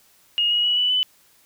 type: tone with pitch steps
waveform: sine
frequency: 2862 / 2897 / 2932 / 2968 / 3004 Hz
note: F7 / F#7 / F#7 / F#7 / F#7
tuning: +42 / -37 / -16 / +5 / +26 cents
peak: -17 dBFS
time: 0.38-1.03 s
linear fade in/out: 0 ms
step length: 130 ms
effects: white hiss -57 dBFS RMS until 1.45 s